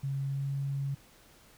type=tone with pitch glide; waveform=sine; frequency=137.2 to 138.55 Hz; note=C#3 to C#3; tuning=-17 to -1 cents; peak=-30 dBFS; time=0.03-0.95 s; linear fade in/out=10 ms; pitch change=+16 cents; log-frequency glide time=0.27-0.43 s; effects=pink hiss -59 dBFS RMS until 1.57 s